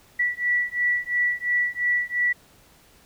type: beating tone pair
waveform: sine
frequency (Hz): 1951 / 1953.9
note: B6 / B6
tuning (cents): -22 / -19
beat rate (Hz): 2.9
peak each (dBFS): -24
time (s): 0.19-2.33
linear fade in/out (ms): 10
effects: pink hiss -55 dBFS RMS until 3.05 s